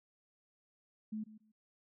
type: tone with echo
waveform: sine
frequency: 216 Hz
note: A3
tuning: 32 cents flat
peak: -37 dBFS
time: 1.12-1.24 s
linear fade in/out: 10 ms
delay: 140 ms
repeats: 2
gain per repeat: -15 dB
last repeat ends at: 1.52 s
effects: noise-tail reverb RT60 0.1 s tail -23 dB re dry